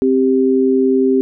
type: tone pair together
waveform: sine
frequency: 262.6 / 393.5 Hz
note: C4 / G4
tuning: +6 / +7 cents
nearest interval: perfect fifth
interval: 701 cents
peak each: -13 dBFS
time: 0.02-1.21 s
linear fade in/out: 0 ms
effects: none